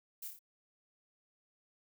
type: noise with echo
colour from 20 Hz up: violet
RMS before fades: -44 dBFS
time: 0.22-0.28 s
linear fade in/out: 5 ms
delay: 28 ms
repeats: 4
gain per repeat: -4 dB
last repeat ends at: 0.392 s
effects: none